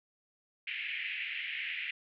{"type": "band-pass noise", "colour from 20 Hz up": "white", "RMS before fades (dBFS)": -38, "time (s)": [0.67, 1.91], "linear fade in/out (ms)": 5, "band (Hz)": [1900, 2800], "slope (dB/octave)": 48, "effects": []}